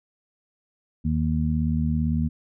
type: harmonic tone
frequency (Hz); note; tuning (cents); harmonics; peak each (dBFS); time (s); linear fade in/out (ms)
77.78; D#2; 0; 1 / 2 / 3; -25 / -25 / -25; 1.04-2.29; 20
effects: none